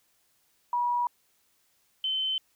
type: tone pair in turn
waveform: sine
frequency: 967 / 3070 Hz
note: B5 / G7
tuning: -37 / -37 cents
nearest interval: octave + minor sixth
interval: 2000 cents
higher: second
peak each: -24 / -26 dBFS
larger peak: first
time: 0.73-1.07 / 2.04-2.38 s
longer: neither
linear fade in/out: 2 ms
effects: white hiss -69 dBFS RMS until 2.55 s